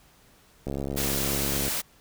click train, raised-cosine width 2 ms, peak -18 dBFS, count 71, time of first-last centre 0.67-1.68 s, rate 69.3 Hz
white noise, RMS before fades -29 dBFS, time 0.96-1.82 s, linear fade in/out 20 ms
effects pink hiss -58 dBFS RMS until 2 s

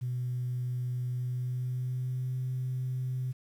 sine tone with pitch glide, 124.4 to 128.12 Hz, B2 to C3, +13 to -36 cents, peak -29 dBFS, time 0.01-3.33 s, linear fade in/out 20 ms, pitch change +51 cents, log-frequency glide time 1.16-2.34 s, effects tanh soft clip ceiling -26 dBFS + 10-bit

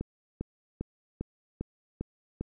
click train, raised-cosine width 3 ms, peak -20 dBFS, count 7, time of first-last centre 0.01-2.41 s, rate 2.5 Hz, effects none

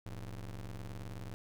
35% pulse ring-modulated tone, 68.8 Hz, C#2, 12 cents flat, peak -37 dBFS, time 0.06-1.34 s, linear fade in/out 0 ms, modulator 44 Hz, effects none

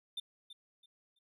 triangle tone with echo, 3579 Hz, A7, 29 cents sharp, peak -35 dBFS, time 0.17-0.2 s, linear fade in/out 5 ms, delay 330 ms, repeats 3, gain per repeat -12 dB, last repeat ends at 1.19 s, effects none

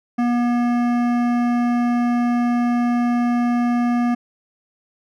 sine tone with hard clipping, 240.8 Hz, B3, 44 cents flat, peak -18 dBFS, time 0.18-4.15 s, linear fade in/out 10 ms, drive 14 dB, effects none

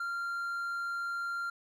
triangle tone, 1387 Hz, F6, 12 cents flat, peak -31 dBFS, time 0-1.5 s, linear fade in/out 5 ms, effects none

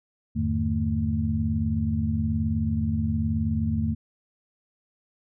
sine tone cluster, 83 / 101.9 / 150.6 / 223.7 Hz, E2 / G#2 / D3 / A3, +12 / -32 / +44 / +29 cents, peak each -27 / -30 / -31 / -26 dBFS, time 0.35-3.95 s, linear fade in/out 20 ms, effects none

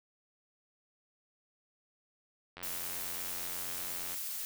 click train, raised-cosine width 0.3 ms, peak -29 dBFS, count 140, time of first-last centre 2.57-4.142 s, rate 88.4 Hz
blue noise, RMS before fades -39 dBFS, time 2.63-4.45 s, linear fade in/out 0 ms
effects none

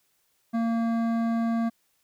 sine tone with hard clipping, 229.6 Hz, A#3, 26 cents flat, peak -25 dBFS, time 0.53-1.7 s, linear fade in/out 20 ms, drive 12 dB, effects white hiss -70 dBFS RMS until 2.03 s

